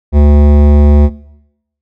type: tone with hard clipping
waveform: sine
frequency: 73 Hz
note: D2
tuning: 10 cents flat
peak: -5 dBFS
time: 0.12-1.1 s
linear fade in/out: 50 ms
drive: 16 dB
effects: noise-tail reverb RT60 0.8 s tail -20 dB re dry